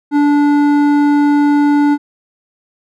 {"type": "tone with hard clipping", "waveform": "sine", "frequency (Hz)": 290.7, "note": "D4", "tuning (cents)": -18, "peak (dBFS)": -10, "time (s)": [0.11, 1.98], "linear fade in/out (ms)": 50, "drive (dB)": 10, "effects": []}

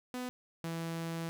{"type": "tone pair in turn", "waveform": "sawtooth", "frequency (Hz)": [250, 165.46], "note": ["B3", "E3"], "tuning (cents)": [21, 7], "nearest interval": "perfect fifth", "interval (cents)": 714, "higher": "first", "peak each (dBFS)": [-33, -32], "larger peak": "second", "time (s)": [[0.14, 0.29], [0.64, 1.29]], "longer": "second", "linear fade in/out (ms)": 0, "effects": []}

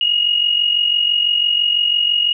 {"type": "tone pair together", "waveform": "sine", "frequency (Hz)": [2840, 2886], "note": ["F7", "F#7"], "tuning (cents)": [28, -44], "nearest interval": "unison", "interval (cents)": 28, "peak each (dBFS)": [-20, -14], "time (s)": [0.01, 2.33], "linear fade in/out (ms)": 2, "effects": []}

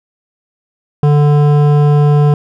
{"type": "tone with hard clipping", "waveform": "sine", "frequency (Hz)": 146.83, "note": "D3", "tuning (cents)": 0, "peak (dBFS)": -8, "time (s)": [1.03, 2.34], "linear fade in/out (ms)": 2, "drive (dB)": 13, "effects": []}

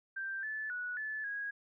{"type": "tone with pitch steps", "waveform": "sine", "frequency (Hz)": [1573, 1740, 1469, 1735, 1649], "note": ["G6", "A6", "F#6", "A6", "G#6"], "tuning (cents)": [6, -20, -13, -25, -13], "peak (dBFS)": -36, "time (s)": [0.16, 1.51], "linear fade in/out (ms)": 10, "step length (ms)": 270, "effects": []}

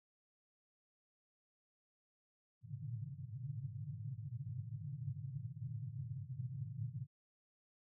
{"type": "band-pass noise", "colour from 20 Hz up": "white", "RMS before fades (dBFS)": -45, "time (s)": [2.61, 7.07], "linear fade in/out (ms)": 50, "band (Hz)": [100, 150], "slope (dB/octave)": 96, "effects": []}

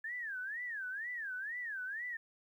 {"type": "tone with vibrato", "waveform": "sine", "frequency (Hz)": 1718, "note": "A6", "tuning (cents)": -42, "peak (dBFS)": -38, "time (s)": [0.04, 2.17], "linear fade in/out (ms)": 5, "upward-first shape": "sine", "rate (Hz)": 2.1, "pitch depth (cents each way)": 250, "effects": ["12-bit"]}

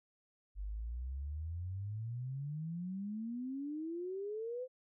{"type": "exponential sweep", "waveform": "sine", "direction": "up", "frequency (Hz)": [47.59, 519], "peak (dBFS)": -38, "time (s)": [0.55, 4.68], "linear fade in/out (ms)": 50, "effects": []}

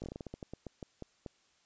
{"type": "slowing click train", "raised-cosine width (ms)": 2, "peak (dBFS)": -28, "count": 15, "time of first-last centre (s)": [0.02, 1.262], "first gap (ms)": 18, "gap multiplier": 1.22, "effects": ["white hiss -70 dBFS RMS until 1.65 s", "resampled to 16000 Hz"]}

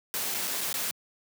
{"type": "noise with dropouts", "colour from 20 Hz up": "white", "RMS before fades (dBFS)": -31, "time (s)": [0.14, 0.91], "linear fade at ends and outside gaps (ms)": 0, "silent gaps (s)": [[0.342, 0.346], [0.473, 0.477], [0.608, 0.612], [0.728, 0.741]], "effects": ["high-pass 150 Hz 12 dB/octave"]}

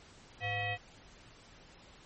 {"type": "tone with frequency modulation", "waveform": "sine", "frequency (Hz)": 1326, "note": "E6", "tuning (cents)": 10, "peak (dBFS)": -32, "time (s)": [0.4, 0.78], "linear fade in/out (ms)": 50, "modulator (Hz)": 610, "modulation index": 2.5, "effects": ["pink hiss -57 dBFS RMS until 2.05 s", "MP3 32 kbps"]}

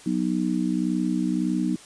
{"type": "chord", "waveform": "sine", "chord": "B major", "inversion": "second", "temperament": "just", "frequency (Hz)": [185.21, 246.9, 308.7], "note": ["F#3", "B3", "D#4"], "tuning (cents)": [2, 0, -14], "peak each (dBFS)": -26, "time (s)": [0.06, 1.76], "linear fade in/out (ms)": 5, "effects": ["white hiss -47 dBFS RMS until 1.85 s", "resampled to 22050 Hz"]}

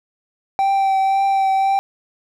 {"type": "tone with vibrato", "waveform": "triangle", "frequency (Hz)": 778, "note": "G5", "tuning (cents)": -13, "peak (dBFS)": -12, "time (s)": [0.59, 1.79], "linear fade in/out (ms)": 0, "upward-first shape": "triangle", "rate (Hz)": 1.9, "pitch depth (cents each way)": 19, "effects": []}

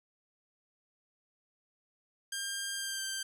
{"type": "tone with pitch glide", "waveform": "10% pulse", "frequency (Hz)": [1600, 1571.6], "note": ["G6", "G6"], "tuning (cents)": [35, 4], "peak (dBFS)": -26, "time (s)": [2.32, 3.23], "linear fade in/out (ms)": 5, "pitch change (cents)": -31, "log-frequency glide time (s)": [2.74, 3.06], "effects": []}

